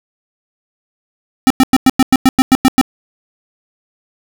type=tone bursts; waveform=square; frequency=261.6 Hz; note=C4; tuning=in tune; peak=-5 dBFS; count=11; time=1.47-2.813 s; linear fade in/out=0 ms; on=33 ms; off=98 ms; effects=none